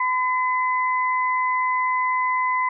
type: tone pair together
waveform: sine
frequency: 1013 / 2026 Hz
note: B5 / B6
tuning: +44 / +44 cents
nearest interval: octave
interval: 1200 cents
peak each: -20 / -25 dBFS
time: 0-2.69 s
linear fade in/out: 5 ms
effects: none